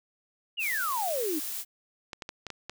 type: exponential sweep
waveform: sine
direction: down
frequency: 2953 to 282.1 Hz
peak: -28 dBFS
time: 0.57-1.4 s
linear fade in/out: 20 ms
type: noise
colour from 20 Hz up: blue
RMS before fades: -35 dBFS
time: 0.59-1.65 s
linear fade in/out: 50 ms
type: clicks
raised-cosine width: 0.2 ms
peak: -20 dBFS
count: 6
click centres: 2.132 / 2.222 / 2.291 / 2.467 / 2.503 / 2.696 s
effects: none